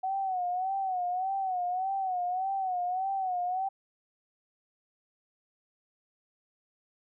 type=tone with vibrato; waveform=sine; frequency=746 Hz; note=F#5; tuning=14 cents sharp; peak=-28 dBFS; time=0.03-3.69 s; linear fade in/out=10 ms; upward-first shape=sine; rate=1.7 Hz; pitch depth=84 cents each way; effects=none